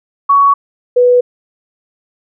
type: tone pair in turn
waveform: sine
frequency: 1121 / 492.6 Hz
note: C#6 / B4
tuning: +19 / -5 cents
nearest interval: octave + major second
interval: 1424 cents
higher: first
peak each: -5 dBFS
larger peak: neither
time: 0.29-0.54 / 0.96-1.21 s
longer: neither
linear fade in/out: 10 ms
effects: none